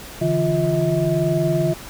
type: tone cluster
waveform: sine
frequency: 143.2 / 164 / 348.7 / 642 Hz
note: D3 / E3 / F4 / E5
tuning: -43 / -9 / -3 / -46 cents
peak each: -22 dBFS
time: 0.21-1.74 s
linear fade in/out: 10 ms
effects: pink hiss -37 dBFS RMS until 1.89 s